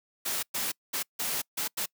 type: noise bursts at uneven times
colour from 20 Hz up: white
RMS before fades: -31 dBFS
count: 6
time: 0.25-0.43 / 0.54-0.72 / 0.93-1.03 / 1.19-1.42 / 1.57-1.68 / 1.77-1.86 s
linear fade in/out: 10 ms
effects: noise-tail reverb RT60 0.1 s tail -26 dB re dry + high-pass 150 Hz 12 dB/octave